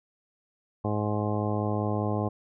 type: harmonic tone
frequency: 105.1 Hz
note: G#2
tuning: 21 cents sharp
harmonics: 1 / 2 / 3 / 4 / 5 / 6 / 7 / 8 / 10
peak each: -29 / -32 / -34 / -35 / -36 / -37 / -37 / -38 / -39 dBFS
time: 0.84-2.29 s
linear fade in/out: 10 ms
effects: none